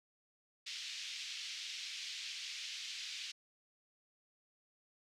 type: band-pass noise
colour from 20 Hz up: pink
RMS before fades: -45 dBFS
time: 0.66-3.32 s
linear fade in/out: 10 ms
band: 2500 to 5700 Hz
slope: 24 dB/octave
effects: none